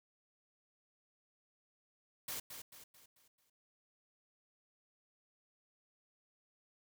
white noise with echo, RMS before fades -42 dBFS, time 2.28-2.4 s, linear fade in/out 5 ms, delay 220 ms, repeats 5, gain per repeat -7 dB, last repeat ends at 3.5 s, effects none

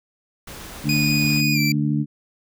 pink noise, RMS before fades -37 dBFS, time 0.47-1.41 s, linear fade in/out 5 ms
harmonic tone, 73.42 Hz, D2, in tune, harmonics 2 / 3 / 4, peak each -21 / -23 / -24 dBFS, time 0.83-2.06 s, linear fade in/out 50 ms
25% pulse tone with pitch glide, 2474 to 2339 Hz, D#7 to D7, -10 to -8 cents, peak -17 dBFS, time 0.89-1.72 s, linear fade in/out 2 ms, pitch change -98 cents, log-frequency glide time 1.53-1.59 s
effects none

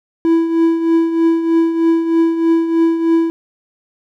triangle tone with tremolo, 330.2 Hz, E4, 3 cents sharp, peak -6 dBFS, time 0.25-3.3 s, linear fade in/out 0 ms, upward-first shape triangle, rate 3.2 Hz, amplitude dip 65%, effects none

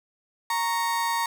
35% pulse tone pair together, 930 / 1106 Hz, A#5 / C#6, -4 / -4 cents, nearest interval minor third, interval 300 cents, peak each -23 / -29 dBFS, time 0.5-1.26 s, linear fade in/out 2 ms, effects none

